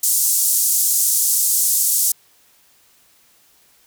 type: band-pass noise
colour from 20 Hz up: pink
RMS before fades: -17 dBFS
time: 0.03-2.12 s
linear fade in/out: 5 ms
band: 6800 to 16000 Hz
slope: 24 dB/octave
effects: white hiss -55 dBFS RMS until 3.86 s

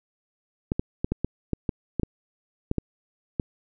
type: clicks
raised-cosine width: 3 ms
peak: -11 dBFS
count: 12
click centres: 0.719 / 0.795 / 1.045 / 1.12 / 1.246 / 1.533 / 1.692 / 1.997 / 2.033 / 2.714 / 2.783 / 3.398 s
effects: none

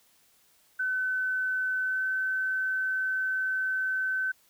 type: tone with pitch glide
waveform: sine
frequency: 1516 to 1527.4 Hz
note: F#6 to G6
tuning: +42 to -45 cents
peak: -26 dBFS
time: 0.79-4.32 s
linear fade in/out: 10 ms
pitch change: +13 cents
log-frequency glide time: 1.83-2.05 s
effects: white hiss -64 dBFS RMS until 4.49 s

